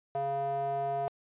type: tone with band-pass filter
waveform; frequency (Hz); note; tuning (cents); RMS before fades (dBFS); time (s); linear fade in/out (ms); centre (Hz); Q
square; 138.59; C#3; 0; -32; 0.15-1.08; 0; 640; 7.8
effects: resampled to 8000 Hz

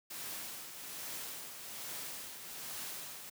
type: noise with tremolo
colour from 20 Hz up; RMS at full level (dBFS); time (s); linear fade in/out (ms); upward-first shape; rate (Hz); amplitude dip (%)
white; -42; 0.1-3.3; 10; triangle; 1.2; 55
effects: high-pass 100 Hz 12 dB/octave

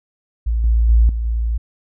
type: tone with level steps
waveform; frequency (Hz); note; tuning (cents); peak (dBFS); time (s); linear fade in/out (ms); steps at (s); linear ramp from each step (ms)
sine; 56.8; A#1; -44; -15 / -11 / -8 / -18 / -16; 0.46-1.58; 10; 0.64 / 0.89 / 1.09 / 1.25; 2
effects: none

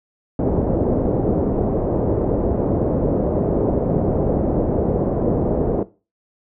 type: low-pass noise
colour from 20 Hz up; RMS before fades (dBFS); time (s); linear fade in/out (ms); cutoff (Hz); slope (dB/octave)
white; -19; 0.39-5.83; 2; 540; 24
effects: noise-tail reverb RT60 0.3 s tail -17 dB re dry

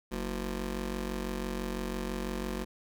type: ring-modulated tone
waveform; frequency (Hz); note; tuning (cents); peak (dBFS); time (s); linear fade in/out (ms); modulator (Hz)
20% pulse; 138.59; C#3; 0; -25; 0.11-2.65; 20; 92.3
effects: none

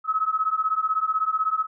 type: beating tone pair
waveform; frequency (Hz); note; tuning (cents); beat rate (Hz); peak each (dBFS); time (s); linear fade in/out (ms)
sine; 1277 / 1293; D#6 / E6; +45 / -34; 16; -24; 0.04-1.67; 50
effects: none

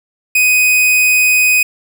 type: tone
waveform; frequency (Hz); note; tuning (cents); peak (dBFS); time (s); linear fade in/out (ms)
45% pulse; 2500; D#7; +8; -8; 0.35-1.63; 5
effects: none

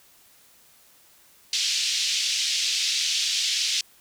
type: band-pass noise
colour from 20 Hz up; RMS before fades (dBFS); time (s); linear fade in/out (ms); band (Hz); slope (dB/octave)
white; -25; 1.53-3.81; 2; 2700 to 5800; 24
effects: white hiss -56 dBFS RMS until 4 s

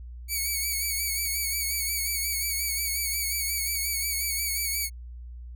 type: tone with vibrato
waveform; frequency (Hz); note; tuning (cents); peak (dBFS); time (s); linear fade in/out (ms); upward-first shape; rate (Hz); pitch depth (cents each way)
5% pulse; 2250; C#7; +25; -17; 0.28-4.9; 50; sine; 5.6; 49
effects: added 60 Hz sine -38 dBFS peak until 5.55 s

